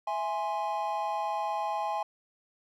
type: chord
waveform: triangle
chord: E augmented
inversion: none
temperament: equal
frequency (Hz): 659.3 / 830.6 / 1046.5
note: E5 / G#5 / B#5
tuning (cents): 0 / 0 / 0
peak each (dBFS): -34 / -29 / -34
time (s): 0.07-2.03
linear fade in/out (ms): 5
effects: none